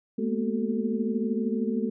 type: tone cluster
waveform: sine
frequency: 213 / 232.3 / 245.5 / 378.7 / 444.8 Hz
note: G#3 / A#3 / B3 / F#4 / A4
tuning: +44 / -6 / -10 / +40 / +19 cents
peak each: -29 / -29 / -33 / -35 / -33 dBFS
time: 0.18-1.9 s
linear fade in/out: 10 ms
effects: none